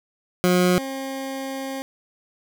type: tone pair in turn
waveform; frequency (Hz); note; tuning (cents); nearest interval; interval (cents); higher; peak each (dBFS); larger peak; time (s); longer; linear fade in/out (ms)
20% pulse; 180.1 / 268.5; F#3 / C4; -46 / +45; perfect fifth; 691; second; -11 / -23; first; 0.44-0.78 / 0.78-1.82; second; 0
effects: none